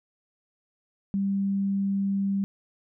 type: tone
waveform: sine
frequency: 197 Hz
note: G3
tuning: 9 cents sharp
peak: -23 dBFS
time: 1.14-2.44 s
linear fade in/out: 0 ms
effects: none